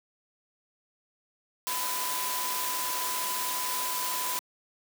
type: tone in noise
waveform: sine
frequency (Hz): 1001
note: B5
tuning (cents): +23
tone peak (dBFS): -34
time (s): 1.67-4.39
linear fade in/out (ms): 0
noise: white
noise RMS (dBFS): -32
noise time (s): 1.67-4.39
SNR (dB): -5
effects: high-pass 300 Hz 12 dB/octave